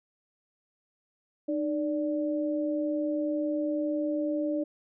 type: tone pair together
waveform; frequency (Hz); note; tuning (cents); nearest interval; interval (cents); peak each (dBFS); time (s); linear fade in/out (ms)
sine; 305 / 583; D#4 / D5; -34 / -13; major seventh; 1121; -28 / -31; 1.48-4.64; 10
effects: none